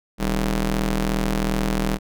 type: ring-modulated tone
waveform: sawtooth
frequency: 116.6 Hz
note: A#2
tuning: 1 cent sharp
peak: -13 dBFS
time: 0.18-1.99 s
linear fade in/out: 50 ms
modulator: 79.6 Hz
effects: none